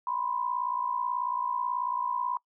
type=tone pair together; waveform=sine; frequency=979.7 / 1038 Hz; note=B5 / C6; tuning=-14 / -14 cents; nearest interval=minor second; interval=100 cents; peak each=-30 / -32 dBFS; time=0.07-2.37 s; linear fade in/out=2 ms; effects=noise-tail reverb RT60 0.1 s tail -24 dB re dry